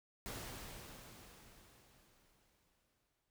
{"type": "noise with exponential decay", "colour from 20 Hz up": "pink", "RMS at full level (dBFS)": -45, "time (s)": [0.26, 3.3], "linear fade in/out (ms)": 0, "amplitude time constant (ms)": 660, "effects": []}